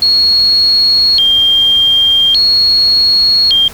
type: tone with vibrato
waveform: sine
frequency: 3716 Hz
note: A#7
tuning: 6 cents flat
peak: -6 dBFS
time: 0.02-3.68 s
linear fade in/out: 2 ms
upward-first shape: square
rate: 0.43 Hz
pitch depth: 260 cents each way
effects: added 77 Hz sine -39 dBFS peak until 3.73 s + pink hiss -31 dBFS RMS until 3.73 s